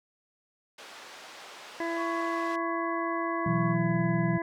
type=band-pass noise; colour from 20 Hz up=pink; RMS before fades=-47 dBFS; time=0.78-2.56 s; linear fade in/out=5 ms; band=590 to 5400 Hz; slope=12 dB/octave
type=harmonic tone; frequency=334.8 Hz; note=E4; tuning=27 cents sharp; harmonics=1 / 2 / 3 / 5 / 6; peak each=-32 / -35 / -37 / -39 / -40 dBFS; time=1.8-4.42 s; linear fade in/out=2 ms
type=tone; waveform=sine; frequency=1108.7 Hz; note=C#6; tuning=in tune; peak=-33 dBFS; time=1.96-3.76 s; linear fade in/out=50 ms
type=chord; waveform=sine; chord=B suspended fourth; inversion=none; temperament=equal; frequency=123.47 / 164.81 / 185 Hz; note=B2 / E3 / F#3; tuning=0 / 0 / 0 cents; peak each=-31 / -28 / -30 dBFS; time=3.46-4.38 s; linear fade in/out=5 ms
effects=none